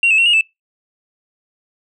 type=tone with pitch steps; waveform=sine; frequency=2751 / 2595 / 2727 / 2861 / 2636 Hz; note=F7 / E7 / F7 / F7 / E7; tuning=-27 / -28 / -42 / +41 / -1 cents; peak=-8 dBFS; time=0.03-0.41 s; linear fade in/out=2 ms; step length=76 ms; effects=noise-tail reverb RT60 0.2 s tail -26 dB re dry + tanh soft clip ceiling -7 dBFS